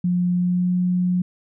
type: tone with pitch glide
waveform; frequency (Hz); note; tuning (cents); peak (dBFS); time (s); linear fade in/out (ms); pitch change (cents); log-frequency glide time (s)
sine; 178 to 180.07; F3 to F#3; +33 to -47; -17; 0.04-1.22; 5; +20; 0.34-0.73
effects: none